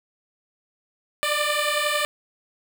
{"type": "beating tone pair", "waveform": "10% pulse", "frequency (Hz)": [589, 600], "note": ["D5", "D5"], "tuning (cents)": [5, 37], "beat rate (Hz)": 11, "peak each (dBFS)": -16, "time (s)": [1.23, 2.05], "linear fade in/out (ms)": 0, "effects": ["8-bit"]}